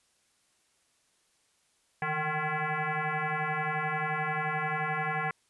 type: tone with frequency modulation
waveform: sine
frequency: 466.2 Hz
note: A#4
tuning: in tune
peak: -28 dBFS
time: 2.02-5.31 s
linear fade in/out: 2 ms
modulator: 307 Hz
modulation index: 5.6
effects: white hiss -70 dBFS RMS until 5.49 s + resampled to 24000 Hz